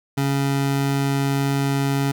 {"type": "tone", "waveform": "25% pulse", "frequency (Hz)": 138.59, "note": "C#3", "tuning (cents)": 0, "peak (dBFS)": -15, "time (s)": [0.17, 2.12], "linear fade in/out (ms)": 10, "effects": []}